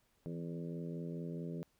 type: harmonic tone with a mistuned harmonic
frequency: 84.7 Hz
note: E2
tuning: 48 cents sharp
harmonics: 2 / 3 / 4 / 5 / 6 / 7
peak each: -41 / -47 / -49 / -49 / -54 / -56 dBFS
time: 0.26-1.63 s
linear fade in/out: 0 ms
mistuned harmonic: 2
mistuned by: -51 cents
effects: pink hiss -75 dBFS RMS until 1.79 s